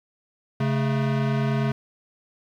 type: tone pair together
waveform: square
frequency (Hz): 136.8 / 218.2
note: C#3 / A3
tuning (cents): -23 / -14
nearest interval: minor sixth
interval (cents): 809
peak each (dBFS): -23 / -27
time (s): 0.6-1.72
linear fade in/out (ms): 5
effects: low-pass 3000 Hz 12 dB/octave + 9-bit